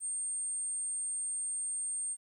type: tone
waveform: sine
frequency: 8640 Hz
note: C#9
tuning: 45 cents flat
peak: -33 dBFS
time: 0-2.17 s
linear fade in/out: 50 ms
effects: 12-bit